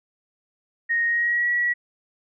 sine tone with pitch glide, 1864.7 to 1929.3 Hz, A#6 to B6, 0 to -41 cents, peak -19 dBFS, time 0.89-1.74 s, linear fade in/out 20 ms, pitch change +59 cents, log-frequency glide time 1.06-1.49 s, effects none

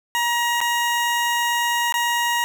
20% pulse tone with dropouts, 949 Hz, A#5, 31 cents sharp, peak -14 dBFS, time 0.15-2.44 s, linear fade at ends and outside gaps 0 ms, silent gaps 0.605-0.613 / 1.924-1.941 s, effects 9-bit

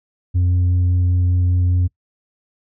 sine tone with tanh clipping, 89.5 Hz, F2, 43 cents sharp, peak -14 dBFS, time 0.34-1.88 s, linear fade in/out 20 ms, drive 3 dB, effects noise-tail reverb RT60 0.1 s tail -22 dB re dry

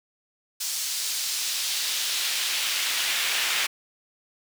brown noise with high-pass filter sweep, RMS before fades -27 dBFS, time 0.6-3.67 s, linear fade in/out 10 ms, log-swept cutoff 5700 to 2300 Hz, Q 1.1, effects none

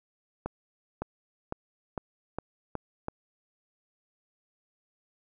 accelerating click train, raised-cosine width 1 ms, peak -18 dBFS, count 7, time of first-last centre 0.46-3.084 s, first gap 560 ms, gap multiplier 0.9, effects none

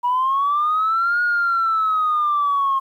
sine linear two-way sweep, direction up then down, 963 to 1444 to 1069 Hz, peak -15 dBFS, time 0.03-2.8 s, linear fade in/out 20 ms, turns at 1.22 s, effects tanh soft clip ceiling -12 dBFS + 9-bit

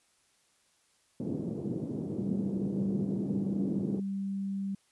white band-pass noise, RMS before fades -35 dBFS, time 1.2-4 s, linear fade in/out 2 ms, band 130 to 340 Hz, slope 24 dB/octave
sine tone, 196 Hz, G3, in tune, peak -31 dBFS, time 2.18-4.75 s, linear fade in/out 5 ms
effects white hiss -69 dBFS RMS until 4.91 s + resampled to 24000 Hz

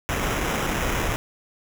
pink noise with sample-and-hold, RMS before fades -25 dBFS, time 0.09-1.16 s, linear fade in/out 0 ms, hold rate 4410 Hz, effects none

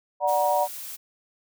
sine chord, D augmented, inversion none, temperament equal with one note detuned, 587.3 / 740 / 947.5 Hz, D5 / F#5 / A#5, 0 / 0 / +28 cents, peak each -24 dBFS, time 0.2-0.68 s, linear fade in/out 50 ms
blue noise, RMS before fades -37 dBFS, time 0.27-0.97 s, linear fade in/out 20 ms
effects none

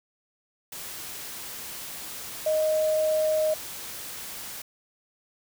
sine tone in noise, 622.3 Hz, D#5, in tune, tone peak -21 dBFS, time 2.46-3.54 s, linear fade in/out 5 ms, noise white, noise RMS -38 dBFS, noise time 0.72-4.62 s, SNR +14 dB, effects none

